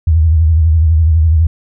sine tone with vibrato, 80.1 Hz, E2, 49 cents flat, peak -6 dBFS, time 0.07-1.47 s, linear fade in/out 5 ms, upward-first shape sine, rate 12 Hz, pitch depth 94 cents each way, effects none

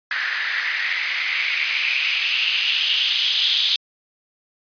blue noise with band-pass filter sweep, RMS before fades -21 dBFS, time 0.11-3.76 s, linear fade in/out 2 ms, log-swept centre 1700 to 3500 Hz, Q 5.2, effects resampled to 11025 Hz

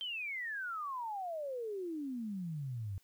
sine exponential sweep, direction down, 3169 to 92.5 Hz, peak -37 dBFS, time 0.01-2.98 s, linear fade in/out 0 ms, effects white hiss -71 dBFS RMS until 3.03 s

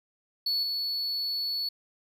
triangle tone with level steps, 4421 Hz, C#8, 5 cents flat, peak -24 / -27 dBFS, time 0.46-1.69 s, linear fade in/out 5 ms, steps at 0.63 s, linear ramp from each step 2 ms, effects none

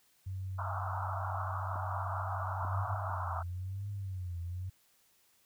sine tone, 94.6 Hz, F#2, 39 cents sharp, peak -36 dBFS, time 0.26-2.95 s, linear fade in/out 10 ms
white band-pass noise, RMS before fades -39 dBFS, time 0.58-3.43 s, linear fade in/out 10 ms, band 630 to 1400 Hz, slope 96 dB/octave
clicks, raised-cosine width 3 ms, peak -39 / -37 / -45 dBFS, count 3, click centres 1.757 / 2.65 / 3.099 s
sine tone with vibrato, 93.2 Hz, F#2, 13 cents sharp, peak -36 dBFS, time 2.62-4.7 s, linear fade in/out 10 ms, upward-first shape triangle, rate 0.98 Hz, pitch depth 160 cents each way
effects white hiss -69 dBFS RMS until 5.45 s

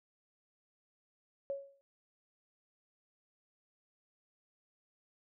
sine tone with exponential decay, 554.4 Hz, C#5, in tune, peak -32 dBFS, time 1.5-1.81 s, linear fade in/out 0 ms, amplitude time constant 66 ms, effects none

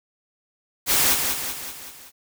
white noise with echo, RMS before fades -19 dBFS, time 0.86-1.17 s, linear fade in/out 50 ms, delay 190 ms, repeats 5, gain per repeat -5 dB, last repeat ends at 2.12 s, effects none

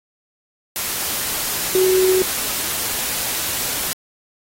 sine tone in noise, 373.5 Hz, F#4, 16 cents sharp, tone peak -13 dBFS, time 1.75-2.22 s, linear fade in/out 0 ms, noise white, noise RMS -23 dBFS, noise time 0.76-3.93 s, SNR +7 dB, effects AAC 48 kbps

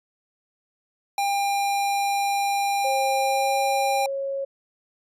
square tone, 800 Hz, G5, 35 cents sharp, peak -22 dBFS, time 1.18-4.06 s, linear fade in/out 2 ms
sine tone with pitch glide, 537 to 548.3 Hz, C5 to C#5, +45 to -19 cents, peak -25 dBFS, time 2.84-4.45 s, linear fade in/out 10 ms, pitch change +36 cents, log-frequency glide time 3.2-3.57 s
effects resampled to 32000 Hz

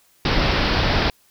pink low-pass noise, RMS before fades -19 dBFS, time 0.25-1.1 s, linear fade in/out 2 ms, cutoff 5300 Hz, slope 96 dB/octave, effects white hiss -58 dBFS RMS until 1.3 s

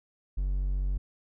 triangle tone, 47.11 Hz, F#1, 32 cents sharp, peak -24 dBFS, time 0.37-0.98 s, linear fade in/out 10 ms, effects none

